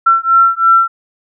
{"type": "beating tone pair", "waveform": "sine", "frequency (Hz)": [1349, 1352], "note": ["E6", "E6"], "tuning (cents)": [40, 43], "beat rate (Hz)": 3, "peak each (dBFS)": -10, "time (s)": [0.06, 0.88], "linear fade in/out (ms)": 10, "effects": []}